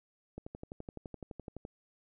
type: click train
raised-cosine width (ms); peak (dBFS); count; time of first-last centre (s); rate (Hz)
2; -29; 16; 0.38-1.651; 11.8
effects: none